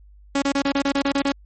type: tone bursts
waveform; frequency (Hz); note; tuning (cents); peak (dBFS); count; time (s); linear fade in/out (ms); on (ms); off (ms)
sawtooth; 278.6; C#4; +9; -14; 10; 0.35-1.321; 5; 71; 29
effects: added 50 Hz sine -45 dBFS peak until 1.45 s + MP3 32 kbps